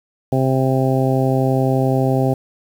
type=harmonic tone; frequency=131.8 Hz; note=C3; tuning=13 cents sharp; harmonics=1 / 2 / 3 / 4 / 5 / 6; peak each=-17 / -20 / -22 / -23 / -24 / -25 dBFS; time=0.32-2.34 s; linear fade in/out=5 ms; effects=7-bit